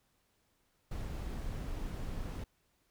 brown noise, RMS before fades -39 dBFS, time 0.91-2.44 s, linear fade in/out 5 ms, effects pink hiss -75 dBFS RMS until 2.9 s

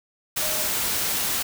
sine tone in noise, 618 Hz, D#5, 12 cents flat, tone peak -35 dBFS, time 0.41-0.68 s, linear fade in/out 10 ms, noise white, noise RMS -25 dBFS, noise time 0.36-1.43 s, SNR -13 dB, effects none

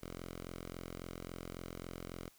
5% pulse tone, 43.65 Hz, F1, in tune, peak -33 dBFS, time 0.01-2.3 s, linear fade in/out 20 ms, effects white hiss -66 dBFS RMS until 2.38 s

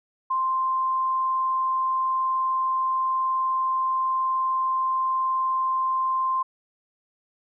sine tone, 1046.5 Hz, C6, in tune, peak -21 dBFS, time 0.3-6.43 s, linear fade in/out 10 ms, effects none

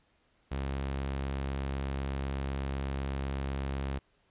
sawtooth tone, 68 Hz, C#2, 33 cents flat, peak -28 dBFS, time 0.51-3.99 s, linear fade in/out 10 ms, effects pink hiss -70 dBFS RMS until 4.3 s + resampled to 8000 Hz

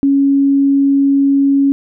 sine tone, 277.2 Hz, C#4, in tune, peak -8 dBFS, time 0.03-1.72 s, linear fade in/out 0 ms, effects none

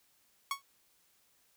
sawtooth tone with exponential decay, 1108.7 Hz, C#6, in tune, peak -25 dBFS, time 0.51-0.62 s, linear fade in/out 2 ms, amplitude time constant 23 ms, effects white hiss -70 dBFS RMS until 1.56 s

